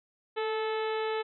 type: harmonic tone with a mistuned harmonic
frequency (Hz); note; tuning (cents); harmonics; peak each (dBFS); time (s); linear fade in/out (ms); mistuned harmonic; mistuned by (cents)
435.3; A4; -19; 1 / 2 / 3 / 4 / 5 / 6 / 7 / 8 / 9; -30 / -36 / -40 / -42 / -44 / -46 / -47 / -48 / -49; 0.36-1.23; 20; 1; +21
effects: none